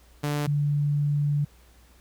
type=tone pair in turn; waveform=sawtooth / sine; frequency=146.83 / 145.56 Hz; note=D3 / D3; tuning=0 / -15 cents; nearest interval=unison; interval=15 cents; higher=first; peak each=-21 dBFS; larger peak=neither; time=0.23-0.47 / 0.47-1.45 s; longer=second; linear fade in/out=10 ms; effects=added 60 Hz sine -54 dBFS peak until 2 s + pink hiss -59 dBFS RMS until 2 s